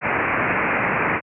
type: low-pass noise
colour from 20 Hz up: white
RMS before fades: -21 dBFS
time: 0.01-1.21 s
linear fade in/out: 50 ms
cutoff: 2500 Hz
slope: 96 dB/octave
effects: high-pass 100 Hz 12 dB/octave